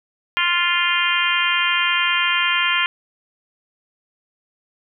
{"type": "harmonic tone", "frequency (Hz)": 349.2, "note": "F4", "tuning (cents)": 0, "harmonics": [3, 4, 5, 6, 7, 8, 9], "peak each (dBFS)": [-24, -24, -24, -24, -24, -24, -24], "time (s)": [0.37, 2.86], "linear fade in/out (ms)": 0, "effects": []}